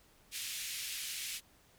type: band-pass noise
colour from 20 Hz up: pink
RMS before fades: -41 dBFS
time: 0.31-1.41 s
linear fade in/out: 50 ms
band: 2300 to 14000 Hz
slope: 24 dB/octave
effects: pink hiss -65 dBFS RMS until 1.78 s